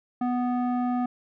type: tone with low-pass filter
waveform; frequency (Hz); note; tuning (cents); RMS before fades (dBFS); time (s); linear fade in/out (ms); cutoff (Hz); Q
square; 246.9; B3; 0; -26; 0.21-1.06; 5; 970; 1.8
effects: none